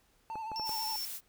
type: tone with vibrato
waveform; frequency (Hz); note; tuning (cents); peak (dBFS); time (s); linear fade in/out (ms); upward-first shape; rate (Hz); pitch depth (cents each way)
triangle; 880; A5; 0; -35; 0.3-0.96; 0; triangle; 12; 64
type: clicks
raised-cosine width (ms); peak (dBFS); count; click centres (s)
1; -29; 4; 0.356 / 0.517 / 0.597 / 0.694
type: tone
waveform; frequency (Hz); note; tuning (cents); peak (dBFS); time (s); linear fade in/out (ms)
triangle; 5420; E8; +47; -35; 0.56-1.05; 0
type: noise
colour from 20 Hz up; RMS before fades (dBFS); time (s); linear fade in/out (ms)
blue; -41; 0.64-1.21; 50
effects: pink hiss -69 dBFS RMS until 1.28 s